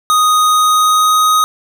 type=tone with pitch glide; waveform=square; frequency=1244.5 to 1252.4 Hz; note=D#6 to D#6; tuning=0 to +11 cents; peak=-9 dBFS; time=0.1-1.44 s; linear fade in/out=0 ms; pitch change=+11 cents; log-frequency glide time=0.47-1.17 s; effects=none